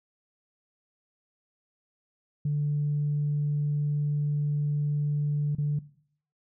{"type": "tone with dropouts", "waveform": "sine", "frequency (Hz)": 146.83, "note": "D3", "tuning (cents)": 0, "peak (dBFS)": -23, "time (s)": [2.45, 5.79], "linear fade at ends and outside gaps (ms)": 5, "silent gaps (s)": [5.551, 5.583], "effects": ["noise-tail reverb RT60 0.6 s tail -19 dB re dry", "tanh soft clip ceiling -20 dBFS"]}